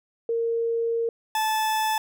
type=tone pair in turn; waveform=sine / 40% pulse; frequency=461.6 / 871.4 Hz; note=A#4 / A5; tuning=-17 / -17 cents; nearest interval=major seventh; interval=1100 cents; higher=second; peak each=-22 / -21 dBFS; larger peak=second; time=0.29-1.09 / 1.35-1.98 s; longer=first; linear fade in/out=2 ms; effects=none